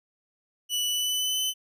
sawtooth tone with pitch glide, 2960 to 3033 Hz, F#7 to F#7, 0 to +42 cents, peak -22 dBFS, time 0.69-1.54 s, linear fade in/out 50 ms, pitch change +42 cents, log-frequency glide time 0.87-1.41 s, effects none

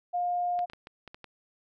sine tone, 709 Hz, F5, 26 cents sharp, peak -26 dBFS, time 0.13-0.66 s, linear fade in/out 20 ms
clicks, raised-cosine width 0.3 ms, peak -28 dBFS, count 7, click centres 0.591 / 0.699 / 0.734 / 0.871 / 1.077 / 1.145 / 1.243 s
effects none

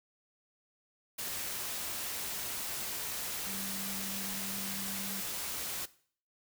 sine tone in noise, 195.4 Hz, G3, 5 cents flat, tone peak -44 dBFS, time 3.46-5.21 s, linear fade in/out 10 ms, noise white, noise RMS -38 dBFS, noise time 1.18-5.86 s, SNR -9 dB, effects noise-tail reverb RT60 0.5 s tail -18 dB re dry

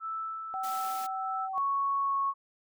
sine tone with tremolo, 1318 Hz, E6, 1 cent flat, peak -32 dBFS, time 0-1.49 s, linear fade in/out 50 ms, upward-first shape sine, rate 1.6 Hz, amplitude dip 40%
sine tone, 765 Hz, G5, 42 cents flat, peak -33 dBFS, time 0.54-1.58 s, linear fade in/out 0 ms
white high-pass noise, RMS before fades -44 dBFS, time 0.63-1.07 s, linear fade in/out 10 ms, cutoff 190 Hz, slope 48 dB/octave
sine tone with pitch glide, 1108.7 to 1102.3 Hz, C#6 to C#6, 0 to -10 cents, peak -26 dBFS, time 1.53-2.34 s, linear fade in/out 50 ms, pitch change -10 cents, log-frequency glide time 2-2.16 s
effects none

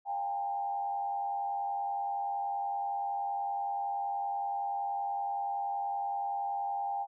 sine tone with frequency modulation, 802 Hz, G5, 39 cents sharp, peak -31 dBFS, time 0.05-7.07 s, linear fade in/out 50 ms, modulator 90.6 Hz, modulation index 0.61, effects none

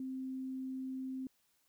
sine tone, 261.6 Hz, C4, in tune, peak -38 dBFS, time 0-1.27 s, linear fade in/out 2 ms, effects white hiss -75 dBFS RMS until 1.68 s

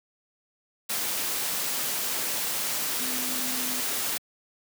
sine tone in noise, 252.8 Hz, B3, 41 cents sharp, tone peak -37 dBFS, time 3-3.81 s, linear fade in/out 10 ms, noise white, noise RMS -29 dBFS, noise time 0.89-4.18 s, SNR -11 dB, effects high-pass 150 Hz 12 dB/octave

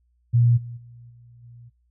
sine tone with level steps, 119.2 Hz, A#2, 39 cents sharp, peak -14 / -33 / -43 / -47 / -43 dBFS, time 0.33-1.7 s, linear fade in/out 20 ms, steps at 0.56 / 0.76 / 1.09 / 1.42 s, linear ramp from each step 20 ms, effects noise-tail reverb RT60 0.2 s tail -21 dB re dry + added 60 Hz sine -62 dBFS peak until 1.9 s

